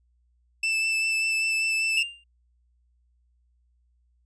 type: tone with vibrato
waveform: 40% pulse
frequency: 2645 Hz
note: E7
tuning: 5 cents sharp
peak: -22 dBFS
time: 0.63-2.03 s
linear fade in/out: 5 ms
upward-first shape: sine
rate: 5.1 Hz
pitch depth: 11 cents each way
type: tone with exponential decay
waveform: triangle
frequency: 2794 Hz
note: F7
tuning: in tune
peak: -18 dBFS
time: 1.97-2.24 s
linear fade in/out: 5 ms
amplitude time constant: 57 ms
effects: added 60 Hz sine -63 dBFS peak until 4.25 s + resampled to 22050 Hz